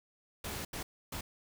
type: noise bursts at uneven times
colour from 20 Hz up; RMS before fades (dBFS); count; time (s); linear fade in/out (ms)
pink; -40; 3; 0.44-0.65 / 0.73-0.83 / 1.12-1.21; 5
effects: none